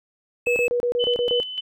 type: tone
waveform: triangle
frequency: 2598 Hz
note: E7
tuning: 26 cents flat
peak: -20 dBFS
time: 0.46-0.68 s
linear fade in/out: 10 ms
type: tone bursts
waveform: sine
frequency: 484.3 Hz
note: B4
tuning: 34 cents flat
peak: -19 dBFS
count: 8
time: 0.47-1.401 s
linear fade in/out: 0 ms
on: 91 ms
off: 29 ms
type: tone with tremolo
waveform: sine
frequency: 3020 Hz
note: F#7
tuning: 35 cents sharp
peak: -22 dBFS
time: 0.99-1.61 s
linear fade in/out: 20 ms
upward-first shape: square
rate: 3.4 Hz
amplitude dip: 60%
effects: none